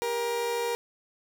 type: tone pair together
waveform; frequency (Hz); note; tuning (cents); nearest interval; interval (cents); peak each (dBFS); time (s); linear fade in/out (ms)
30% pulse; 399.7 / 472.7; G4 / A#4; +34 / +24; minor third; 290; -34 / -25; 0.02-0.75; 0
effects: none